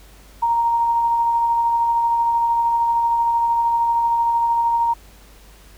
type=tone with tremolo; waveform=sine; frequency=932.3 Hz; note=A#5; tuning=in tune; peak=-14 dBFS; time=0.42-4.94 s; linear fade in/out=10 ms; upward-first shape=sine; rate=13 Hz; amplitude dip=25%; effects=added 50 Hz sine -45 dBFS peak until 5.77 s + pink hiss -49 dBFS RMS until 5.77 s